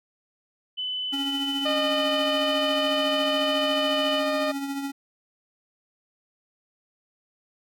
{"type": "tone with pitch glide", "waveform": "sine", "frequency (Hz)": [3011, 2987], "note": ["F#7", "F#7"], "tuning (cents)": [30, 16], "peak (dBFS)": -27, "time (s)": [0.77, 4.21], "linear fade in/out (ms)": 20, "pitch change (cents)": -14, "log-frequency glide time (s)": [3.54, 4.07]}
{"type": "tone with tremolo", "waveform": "square", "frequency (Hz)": 277.2, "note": "C#4", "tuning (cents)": 0, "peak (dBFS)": -27, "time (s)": [1.12, 4.92], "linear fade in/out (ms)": 20, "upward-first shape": "triangle", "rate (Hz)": 14, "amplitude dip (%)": 50}
{"type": "harmonic tone", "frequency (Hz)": 611, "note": "D#5", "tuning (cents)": -32, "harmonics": [1, 2, 3, 4, 5, 6, 7, 8], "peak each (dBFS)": [-25, -31, -35, -37, -39, -41, -42, -43], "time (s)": [1.65, 4.52], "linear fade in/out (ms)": 10}
{"effects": []}